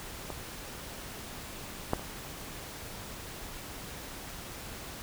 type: clicks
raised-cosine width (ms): 1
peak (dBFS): -23 / -12 / -26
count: 3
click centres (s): 0.303 / 1.934 / 1.995
effects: pink hiss -43 dBFS RMS until 5.02 s